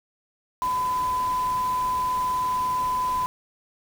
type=tone in noise; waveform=sine; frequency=1007 Hz; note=B5; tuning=33 cents sharp; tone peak=-22 dBFS; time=0.62-3.26 s; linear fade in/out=0 ms; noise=pink; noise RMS=-39 dBFS; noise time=0.62-3.26 s; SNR=+14 dB; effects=none